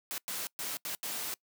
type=noise bursts at uneven times; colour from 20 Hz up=white; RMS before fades=-37 dBFS; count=5; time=0.11-0.18 / 0.28-0.47 / 0.59-0.77 / 0.85-0.95 / 1.03-1.34 s; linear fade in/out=0 ms; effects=noise-tail reverb RT60 0.1 s tail -24 dB re dry + high-pass 150 Hz 12 dB/octave